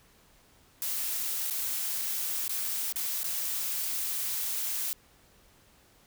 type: noise with dropouts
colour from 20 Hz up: blue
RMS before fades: -32 dBFS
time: 0.82-4.93 s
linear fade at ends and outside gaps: 0 ms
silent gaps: 1.5-1.508 / 2.48-2.494 / 2.924-2.959 / 3.232-3.243 s
effects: pink hiss -61 dBFS RMS until 6.06 s